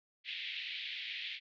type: band-pass noise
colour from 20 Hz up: white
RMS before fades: -42 dBFS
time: 0.24-1.4 s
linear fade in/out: 50 ms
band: 2000 to 3800 Hz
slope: 48 dB/octave
effects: none